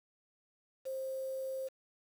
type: tone with quantisation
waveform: sine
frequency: 529 Hz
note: C5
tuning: 19 cents sharp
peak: -36 dBFS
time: 0.85-1.69 s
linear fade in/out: 20 ms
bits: 9
effects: none